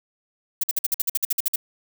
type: noise bursts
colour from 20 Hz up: violet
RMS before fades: -21 dBFS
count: 13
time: 0.61-1.559 s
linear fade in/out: 5 ms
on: 25 ms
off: 52 ms
effects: none